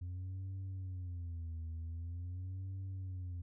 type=tone with vibrato; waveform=sine; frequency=88.2 Hz; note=F2; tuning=18 cents sharp; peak=-37 dBFS; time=0.01-3.42 s; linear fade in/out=10 ms; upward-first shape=sine; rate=0.45 Hz; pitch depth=140 cents each way; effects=tanh soft clip ceiling -39 dBFS